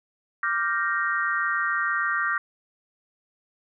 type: chord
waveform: sine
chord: G minor seventh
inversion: second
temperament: equal with one note detuned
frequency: 1174.7 / 1396.9 / 1563.5 / 1864.7 Hz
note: D6 / F6 / G6 / Bb6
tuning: 0 / 0 / -5 / 0 cents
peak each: -28 dBFS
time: 0.43-2.38 s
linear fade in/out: 2 ms
effects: none